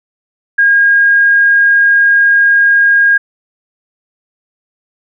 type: tone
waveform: sine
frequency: 1626 Hz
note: G#6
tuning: 37 cents flat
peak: -5 dBFS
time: 0.58-3.18 s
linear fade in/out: 10 ms
effects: none